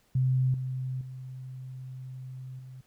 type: tone with level steps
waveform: sine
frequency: 129.4 Hz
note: C3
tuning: 19 cents flat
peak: -22 / -30 / -38 / -42 dBFS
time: 0.15-2.81 s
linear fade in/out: 5 ms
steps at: 0.54 / 1.01 / 2.59 s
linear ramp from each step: 2 ms
effects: pink hiss -67 dBFS RMS until 2.86 s